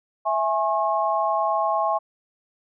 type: chord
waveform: sine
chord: C# minor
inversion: first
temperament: equal with one note detuned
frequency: 659.3 / 830.6 / 1082.2 Hz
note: E5 / G#5 / C#6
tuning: 0 / 0 / -42 cents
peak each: -24 dBFS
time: 0.25-1.99 s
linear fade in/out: 20 ms
effects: none